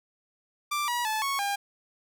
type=tone with pitch steps; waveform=sawtooth; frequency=1178 / 964 / 868 / 1105 / 804 Hz; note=D6 / B5 / A5 / C#6 / G5; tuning=+5 / -42 / -24 / -6 / +44 cents; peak=-23 dBFS; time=0.71-1.56 s; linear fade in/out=10 ms; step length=170 ms; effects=none